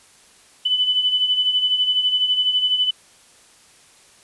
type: beating tone pair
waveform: sine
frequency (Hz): 2988 / 3000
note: F#7 / F#7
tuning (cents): +16 / +23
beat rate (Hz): 12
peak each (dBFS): -24 / -17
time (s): 0.65-2.91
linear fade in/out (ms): 10
effects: white hiss -51 dBFS RMS until 4.23 s + resampled to 24000 Hz